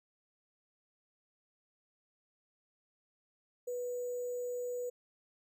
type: tone with sample-and-hold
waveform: sine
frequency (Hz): 491.4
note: B4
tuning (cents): -9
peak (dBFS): -35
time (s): 3.67-4.9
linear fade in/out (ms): 10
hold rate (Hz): 7350
effects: none